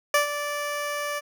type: tone with ADSR envelope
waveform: 15% pulse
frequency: 584 Hz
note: D5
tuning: 10 cents flat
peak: -10 dBFS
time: 0.14-1.21 s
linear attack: 3 ms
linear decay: 120 ms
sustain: -11 dB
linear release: 31 ms
effects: none